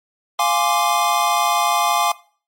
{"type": "chord", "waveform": "square", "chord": "D half-diminished seventh", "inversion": "first", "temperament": "equal", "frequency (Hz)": [698.5, 830.6, 1046.5, 1174.7], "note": ["F5", "Ab5", "C6", "D6"], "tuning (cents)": [0, 0, 0, 0], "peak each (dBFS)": [-22, -21, -23, -21], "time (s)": [0.39, 2.12], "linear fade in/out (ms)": 5, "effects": ["noise-tail reverb RT60 0.4 s tail -19 dB re dry", "MP3 64 kbps"]}